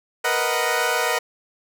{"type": "chord", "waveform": "15% pulse", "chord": "B major seventh", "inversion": "third", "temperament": "equal", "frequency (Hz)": [466.2, 493.9, 622.3, 740], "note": ["A#4", "B4", "D#5", "F#5"], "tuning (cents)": [0, 0, 0, 0], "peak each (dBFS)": -19, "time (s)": [0.24, 1.19], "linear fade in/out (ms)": 10, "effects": []}